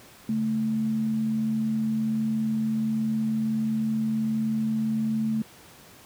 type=tone pair together; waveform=sine; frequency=138.59 / 220 Hz; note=C#3 / A3; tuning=0 / 0 cents; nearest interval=minor sixth; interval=800 cents; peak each=-35 / -23 dBFS; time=0.29-5.42 s; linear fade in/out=2 ms; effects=pink hiss -50 dBFS RMS until 6.05 s + high-pass 80 Hz 12 dB/octave